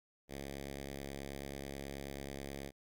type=tone with notch filter; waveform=5% pulse; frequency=69.3 Hz; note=C#2; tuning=in tune; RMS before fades=-45 dBFS; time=0.28-2.72 s; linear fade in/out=50 ms; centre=980 Hz; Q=1.4; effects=Opus 48 kbps